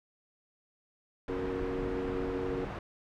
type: low-pass noise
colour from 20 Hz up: pink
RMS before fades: -39 dBFS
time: 1.28-2.79 s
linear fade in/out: 2 ms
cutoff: 1600 Hz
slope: 12 dB/octave
type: chord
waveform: sine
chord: F# major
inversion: second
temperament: equal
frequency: 277.2 / 370 / 466.2 Hz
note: C#4 / F#4 / A#4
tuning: 0 / 0 / 0 cents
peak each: -38 / -37 / -36 dBFS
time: 1.29-2.65 s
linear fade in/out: 5 ms
effects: none